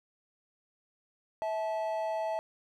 triangle tone pair together, 650 / 867.6 Hz, E5 / A5, -24 / -25 cents, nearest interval perfect fourth, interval 499 cents, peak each -30 / -33 dBFS, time 1.42-2.39 s, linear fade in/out 0 ms, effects none

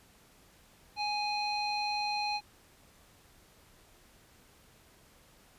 square tone with low-pass filter, 830.6 Hz, G#5, in tune, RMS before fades -33 dBFS, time 0.96-2.41 s, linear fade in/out 50 ms, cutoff 3700 Hz, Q 9.9, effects pink hiss -61 dBFS RMS until 5.58 s + resampled to 32000 Hz

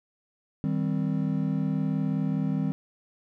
triangle chord, C minor, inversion first, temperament just, 156.98 / 196.22 / 261.6 Hz, Eb3 / G3 / C4, +16 / +2 / 0 cents, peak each -26 / -27 / -28 dBFS, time 0.64-2.72 s, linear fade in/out 0 ms, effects none

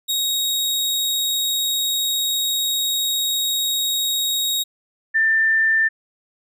sawtooth / sine tone pair in turn, 3773 / 1785 Hz, A#7 / A6, +20 / +24 cents, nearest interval octave + minor second, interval 1296 cents, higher first, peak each -16 / -14 dBFS, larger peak second, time 0.08-4.64 / 5.14-5.89 s, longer first, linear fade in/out 20 ms, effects none

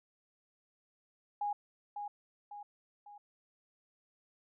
sine tone with echo, 823 Hz, G#5, 16 cents flat, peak -32 dBFS, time 1.41-1.53 s, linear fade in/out 5 ms, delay 550 ms, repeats 3, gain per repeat -6 dB, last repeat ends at 3.18 s, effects none

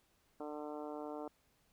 harmonic tone, 149.6 Hz, D3, 32 cents sharp, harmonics 2 / 3 / 4 / 5 / 6 / 7 / 8 / 9, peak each -46 / -47 / -48 / -50 / -53 / -56 / -59 / -59 dBFS, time 0.4-1.28 s, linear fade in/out 2 ms, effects pink hiss -74 dBFS RMS until 1.72 s

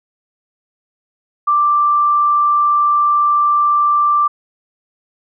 sine tone, 1177 Hz, D6, 3 cents sharp, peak -10 dBFS, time 1.47-4.28 s, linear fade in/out 10 ms, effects none

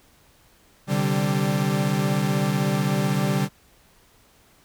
40% pulse chord, C suspended second, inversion none, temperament equal with one note detuned, 130.81 / 146.83 / 194.64 Hz, C3 / D3 / G3, 0 / 0 / -12 cents, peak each -27 / -23 / -23 dBFS, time 0.87-3.49 s, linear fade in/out 50 ms, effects pink hiss -57 dBFS RMS until 4.64 s

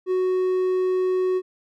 triangle tone with hard clipping, 370 Hz, F#4, in tune, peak -20 dBFS, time 0.06-1.42 s, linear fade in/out 50 ms, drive 6 dB, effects none

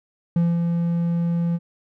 triangle tone with ADSR envelope, 170.2 Hz, F3, 44 cents flat, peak -13 dBFS, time 0.36-1.59 s, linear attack 3 ms, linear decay 210 ms, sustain -4 dB, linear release 39 ms, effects none

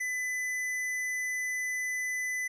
triangle tone with hard clipping, 2004 Hz, B6, 25 cents sharp, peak -32 dBFS, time 0-2.48 s, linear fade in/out 10 ms, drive 14 dB, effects none

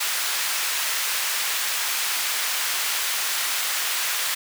pink high-pass noise, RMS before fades -25 dBFS, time 0-4.35 s, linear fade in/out 10 ms, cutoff 1500 Hz, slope 12 dB/octave, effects none

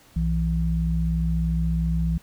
sine tone pair together, 61.8 / 164.81 Hz, B1 / E3, +2 / 0 cents, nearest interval octave + perfect fourth, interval 1698 cents, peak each -23 dBFS, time 0.16-2.18 s, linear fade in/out 5 ms, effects pink hiss -54 dBFS RMS until 2.22 s

